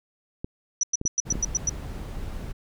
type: clicks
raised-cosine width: 3 ms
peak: -18 dBFS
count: 5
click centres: 0.445 / 1.014 / 1.053 / 1.325 / 1.355 s
type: tone bursts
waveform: sine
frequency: 5900 Hz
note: F#8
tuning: 6 cents flat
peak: -20 dBFS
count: 8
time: 0.81-1.694 s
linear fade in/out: 2 ms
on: 23 ms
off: 100 ms
type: noise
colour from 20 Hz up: brown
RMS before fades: -34 dBFS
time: 1.25-2.53 s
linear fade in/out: 20 ms
effects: none